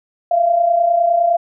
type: tone pair together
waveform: sine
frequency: 659.3 / 689.1 Hz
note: E5 / F5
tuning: 0 / -23 cents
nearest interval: minor second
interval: 77 cents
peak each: -19 / -12 dBFS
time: 0.31-1.37 s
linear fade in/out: 5 ms
effects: none